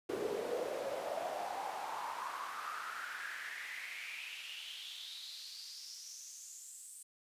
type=noise with high-pass filter sweep; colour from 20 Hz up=brown; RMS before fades=-43 dBFS; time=0.09-7.03 s; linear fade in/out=5 ms; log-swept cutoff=390 to 8700 Hz; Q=5.6; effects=resampled to 32000 Hz